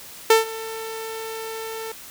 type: tone with ADSR envelope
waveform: sawtooth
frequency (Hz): 446.5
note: A4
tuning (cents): +25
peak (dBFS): -6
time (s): 0.3-1.92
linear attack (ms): 4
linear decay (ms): 140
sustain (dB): -20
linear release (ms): 4
effects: white hiss -41 dBFS RMS until 2.1 s